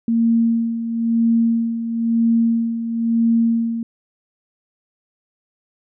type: tone with tremolo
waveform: sine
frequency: 230 Hz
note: A#3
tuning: 23 cents flat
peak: -12 dBFS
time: 0.08-3.83 s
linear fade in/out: 2 ms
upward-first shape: sine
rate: 1 Hz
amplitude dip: 65%
effects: none